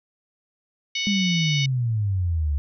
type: harmonic tone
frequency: 740 Hz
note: F#5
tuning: in tune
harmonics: 3 / 4 / 5 / 6 / 7 / 8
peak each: -28 / -28 / -30 / -36 / -37 / -35 dBFS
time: 0.95-1.66 s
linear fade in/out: 5 ms
type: exponential sweep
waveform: sine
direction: down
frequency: 207.7 to 69.9 Hz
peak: -20 dBFS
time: 1.07-2.58 s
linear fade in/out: 0 ms
effects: none